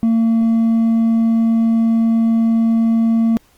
sine tone with hard clipping, 227.3 Hz, A#3, 43 cents flat, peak -12 dBFS, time 0.03-3.37 s, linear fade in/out 0 ms, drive 2 dB, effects pink hiss -54 dBFS RMS until 3.57 s + Opus 24 kbps

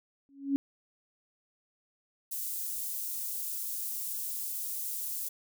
sine tone with exponential growth, 277.2 Hz, C#4, in tune, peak -21 dBFS, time 0.29-0.56 s, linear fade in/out 0 ms, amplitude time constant 57 ms
white high-pass noise, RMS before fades -36 dBFS, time 2.31-5.29 s, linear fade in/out 10 ms, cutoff 9200 Hz, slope 12 dB/octave
effects none

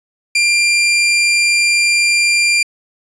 sawtooth tone, 2384 Hz, D7, 25 cents sharp, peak -7 dBFS, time 0.35-2.63 s, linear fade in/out 5 ms, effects resampled to 22050 Hz

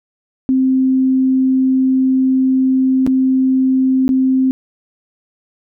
sine tone with dropouts, 261.6 Hz, C4, in tune, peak -10 dBFS, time 0.49-4.51 s, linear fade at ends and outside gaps 0 ms, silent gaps 3.065-3.074 / 4.08-4.091 s, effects none

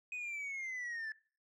sine linear sweep, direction down, 2513 to 1730 Hz, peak -36 dBFS, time 0.12-1.12 s, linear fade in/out 2 ms, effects noise-tail reverb RT60 0.4 s tail -21 dB re dry + tanh soft clip ceiling -38 dBFS

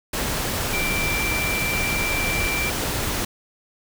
sine tone in noise, 2349 Hz, D7, in tune, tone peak -24 dBFS, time 0.73-2.7 s, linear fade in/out 5 ms, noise pink, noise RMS -25 dBFS, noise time 0.13-3.25 s, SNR -2 dB, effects none

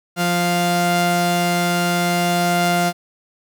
sawtooth tone pair together, 174.9 / 699 Hz, F3 / F5, +3 / +1 cents, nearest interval 2 octaves, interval 2398 cents, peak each -15 dBFS, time 0.16-2.93 s, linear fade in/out 50 ms, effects none

